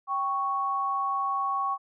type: tone pair together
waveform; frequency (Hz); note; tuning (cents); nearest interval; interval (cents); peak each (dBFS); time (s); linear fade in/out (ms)
sine; 784 / 1108.7; G5 / C#6; 0 / 0; tritone; 600; -32 / -26; 0.07-1.78; 50
effects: none